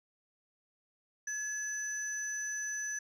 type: tone pair together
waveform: sine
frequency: 1700 / 6018 Hz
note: G#6 / F#8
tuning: +40 / +28 cents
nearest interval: octave + minor seventh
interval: 2188 cents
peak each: -36 / -36 dBFS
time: 1.27-2.99 s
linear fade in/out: 5 ms
effects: tanh soft clip ceiling -30 dBFS